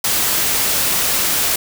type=noise; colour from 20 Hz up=white; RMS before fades=-17 dBFS; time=0.04-1.56 s; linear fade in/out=5 ms; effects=none